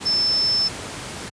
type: tone in noise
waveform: sine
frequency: 5280 Hz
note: E8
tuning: 2 cents sharp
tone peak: -17 dBFS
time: 0.05-0.69 s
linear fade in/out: 20 ms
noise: pink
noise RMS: -32 dBFS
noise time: 0-1.3 s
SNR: +12 dB
effects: high-pass 80 Hz 12 dB/octave + resampled to 22050 Hz